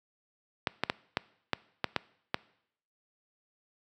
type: clicks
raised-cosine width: 0.3 ms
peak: -10 dBFS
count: 8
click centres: 0.672 / 0.836 / 0.899 / 1.171 / 1.533 / 1.843 / 1.963 / 2.344 s
effects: noise-tail reverb RT60 0.7 s tail -22 dB re dry + high-pass 100 Hz 12 dB/octave